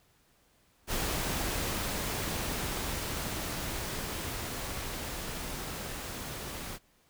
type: noise with level ramp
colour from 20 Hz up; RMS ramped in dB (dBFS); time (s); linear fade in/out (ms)
pink; -32 to -40; 0.87-6.79; 50
effects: pink hiss -67 dBFS RMS until 7.09 s